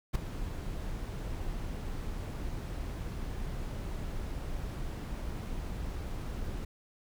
brown noise with ADSR envelope, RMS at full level -24 dBFS, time 0.13-6.65 s, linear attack 24 ms, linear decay 5 ms, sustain -13 dB, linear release 6 ms, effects none

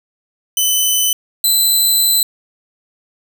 10% pulse tone pair in turn, 3017 / 4027 Hz, F#7 / B7, +33 / +33 cents, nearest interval perfect fourth, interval 500 cents, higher second, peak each -4 dBFS, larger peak neither, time 0.57-1.13 / 1.44-2.23 s, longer second, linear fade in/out 2 ms, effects none

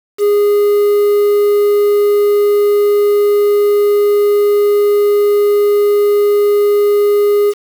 triangle tone with quantisation, 411.3 Hz, G#4, 17 cents flat, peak -6 dBFS, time 0.18-7.54 s, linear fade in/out 50 ms, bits 5, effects none

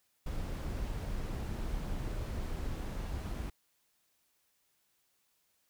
brown noise, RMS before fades -37 dBFS, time 0.26-3.5 s, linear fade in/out 5 ms, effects white hiss -75 dBFS RMS until 5.69 s

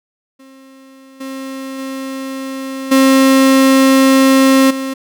35% pulse tone with level steps, 267 Hz, C4, 35 cents sharp, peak -37 / -22 / -20 / -5 / -17 dBFS, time 0.39-4.94 s, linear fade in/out 10 ms, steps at 1.2 / 1.78 / 2.91 / 4.7 s, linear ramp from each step 10 ms, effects none

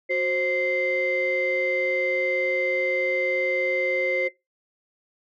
sine tone cluster, 368.7 / 528 / 2083 Hz, F#4 / C5 / C7, -6 / +16 / -8 cents, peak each -28 / -24 / -24 dBFS, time 0.09-4.29 s, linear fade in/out 20 ms, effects noise-tail reverb RT60 0.2 s tail -20 dB re dry + tanh soft clip ceiling -15 dBFS

